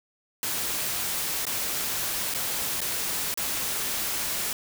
white noise with dropouts, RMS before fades -29 dBFS, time 0.43-4.53 s, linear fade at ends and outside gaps 1 ms, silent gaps 1.453-1.467 / 2.34-2.347 / 2.806-2.815 / 3.341-3.374 s, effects none

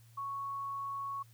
sine tone, 1108.7 Hz, C#6, in tune, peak -36 dBFS, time 0.17-1.23 s, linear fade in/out 10 ms, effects added 115 Hz sine -57 dBFS peak until 1.33 s + white hiss -67 dBFS RMS until 1.33 s

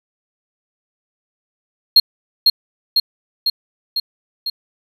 triangle tone with echo, 4243 Hz, C8, 23 cents sharp, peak -3 dBFS, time 1.96-2 s, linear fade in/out 5 ms, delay 500 ms, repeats 5, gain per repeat -3 dB, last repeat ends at 4.5 s, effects none

